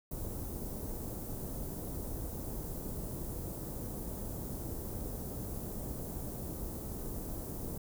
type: band-stop noise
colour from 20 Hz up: pink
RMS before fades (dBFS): -40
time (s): 0.11-7.78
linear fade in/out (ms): 5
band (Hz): 500 to 13000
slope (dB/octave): 12
effects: none